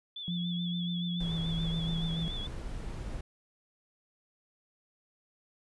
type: tone with vibrato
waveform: sine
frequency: 3442 Hz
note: A7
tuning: 39 cents flat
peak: -38 dBFS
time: 0.16-2.47 s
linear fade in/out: 5 ms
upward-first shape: sine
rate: 7 Hz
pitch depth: 55 cents each way
type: tone with pitch glide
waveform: sine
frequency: 174.61 to 163.86 Hz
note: F3 to E3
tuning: 0 to -10 cents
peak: -31 dBFS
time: 0.28-2.28 s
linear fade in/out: 0 ms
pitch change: -110 cents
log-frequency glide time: 1.2-1.31 s
type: noise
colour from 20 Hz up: brown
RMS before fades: -38 dBFS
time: 1.2-3.21 s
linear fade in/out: 5 ms
effects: resampled to 24000 Hz